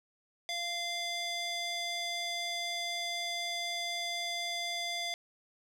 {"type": "tone with band-pass filter", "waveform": "square", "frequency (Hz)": 692, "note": "F5", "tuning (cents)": -16, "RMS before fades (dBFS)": -36, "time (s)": [0.49, 5.14], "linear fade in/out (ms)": 0, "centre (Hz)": 3800, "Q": 1.3, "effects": []}